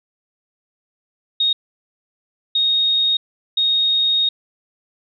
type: tone bursts at uneven times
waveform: sine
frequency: 3729 Hz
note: A#7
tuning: in tune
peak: -14 dBFS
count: 3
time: 1.4-1.53 / 2.55-3.17 / 3.57-4.29 s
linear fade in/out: 5 ms
effects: none